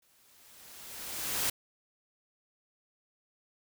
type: noise with exponential growth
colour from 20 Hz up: white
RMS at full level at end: -29 dBFS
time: 0.02-1.5 s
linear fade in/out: 5 ms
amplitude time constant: 320 ms
effects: none